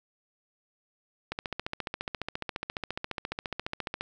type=click train; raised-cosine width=0.3 ms; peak=-16 dBFS; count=40; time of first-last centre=1.32-4.01 s; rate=14.5 Hz; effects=none